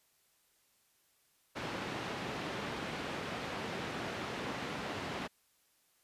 pink band-pass noise, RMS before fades -40 dBFS, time 1.55-5.28 s, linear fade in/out 20 ms, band 150 to 3200 Hz, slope 12 dB/octave, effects white hiss -72 dBFS RMS until 6.03 s + resampled to 32000 Hz

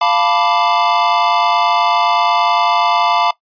square chord, B half-diminished seventh, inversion second, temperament equal, 698.5 / 880 / 987.8 / 1174.7 Hz, F5 / A5 / B5 / D6, 0 / 0 / 0 / 0 cents, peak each -18 dBFS, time 0.01-3.31 s, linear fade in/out 5 ms, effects noise-tail reverb RT60 0.1 s tail -18 dB re dry + resampled to 11025 Hz

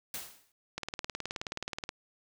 white noise with exponential decay, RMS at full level -36 dBFS, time 0.14-0.52 s, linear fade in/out 2 ms, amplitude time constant 82 ms
click train, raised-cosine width 0.2 ms, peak -18 dBFS, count 22, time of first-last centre 0.78-1.891 s, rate 18.9 Hz
effects none

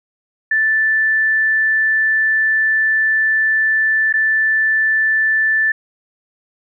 sine tone with dropouts, 1760 Hz, A6, in tune, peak -12 dBFS, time 0.51-5.72 s, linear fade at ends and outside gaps 5 ms, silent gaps 4.127-4.138 s, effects none

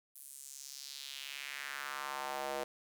square tone with high-pass filter sweep, 69.3 Hz, C#2, in tune, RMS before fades -43 dBFS, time 0.15-2.64 s, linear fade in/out 5 ms, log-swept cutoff 11000 to 530 Hz, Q 2.2, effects none

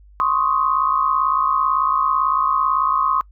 sine tone cluster, 1047 / 1105 / 1252 Hz, C6 / C#6 / D#6, +1 / -6 / +10 cents, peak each -20 dBFS, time 0.2-3.21 s, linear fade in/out 0 ms, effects noise-tail reverb RT60 0.1 s tail -25 dB re dry + added 50 Hz sine -44 dBFS peak until 3.31 s

